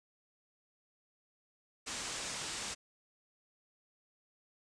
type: low-pass noise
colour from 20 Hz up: white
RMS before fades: -41 dBFS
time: 1.86-2.75 s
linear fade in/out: 20 ms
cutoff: 8600 Hz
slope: 48 dB/octave
effects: none